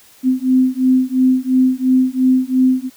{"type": "beating tone pair", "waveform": "sine", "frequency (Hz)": [256.3, 259.2], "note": ["C4", "C4"], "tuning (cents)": [-36, -16], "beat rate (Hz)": 2.9, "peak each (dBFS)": -14, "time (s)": [0.23, 2.9], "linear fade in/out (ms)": 50, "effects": ["white hiss -47 dBFS RMS until 2.96 s"]}